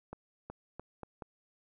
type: accelerating click train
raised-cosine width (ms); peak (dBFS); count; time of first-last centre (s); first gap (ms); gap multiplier
1; -28; 5; 0.13-1.222; 370; 0.8
effects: none